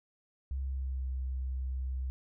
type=tone with pitch glide; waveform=sine; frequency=66.9 to 64.77 Hz; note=C2 to C2; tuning=+39 to -17 cents; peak=-32 dBFS; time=0.51-2.1 s; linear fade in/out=0 ms; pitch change=-56 cents; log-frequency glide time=0.63-1.07 s; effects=none